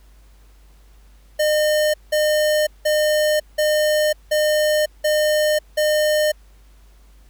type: tone bursts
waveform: square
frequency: 608 Hz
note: D#5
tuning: 40 cents flat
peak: -16 dBFS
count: 7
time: 1.39-6.32 s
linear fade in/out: 10 ms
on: 550 ms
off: 180 ms
effects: added 50 Hz sine -46 dBFS peak until 7.29 s + pink hiss -58 dBFS RMS until 7.29 s